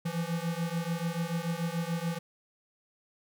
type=beating tone pair; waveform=square; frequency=164.9 / 171.8 Hz; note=E3 / F3; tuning=+1 / -28 cents; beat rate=6.9 Hz; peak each=-34 / -34 dBFS; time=0.05-2.19 s; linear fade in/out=10 ms; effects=none